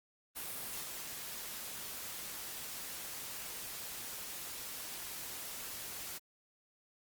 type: noise with level steps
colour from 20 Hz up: white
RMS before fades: -42 / -44 dBFS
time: 0.35-6.19 s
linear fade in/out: 20 ms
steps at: 0.83 s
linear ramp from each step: 5 ms
effects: Opus 32 kbps